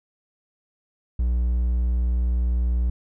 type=tone; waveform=triangle; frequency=60.3 Hz; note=B1; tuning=41 cents flat; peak=-17 dBFS; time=1.19-2.9 s; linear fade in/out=5 ms; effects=none